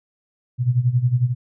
sine tone with tremolo, 123.47 Hz, B2, in tune, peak -12 dBFS, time 0.58-1.35 s, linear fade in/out 50 ms, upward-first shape sine, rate 11 Hz, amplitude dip 80%, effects none

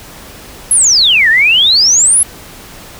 sine exponential two-way sweep, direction down then up, 11175 to 1721 to 11175 Hz, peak -5 dBFS, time 0.71-2.23 s, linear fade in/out 2 ms, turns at 1.29 s, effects pink hiss -33 dBFS RMS until 2.99 s

